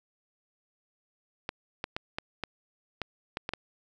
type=clicks; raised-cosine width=0.3 ms; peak=-16 dBFS; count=9; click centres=1.491 / 1.841 / 1.965 / 2.185 / 2.437 / 3.017 / 3.371 / 3.491 / 3.536 s; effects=none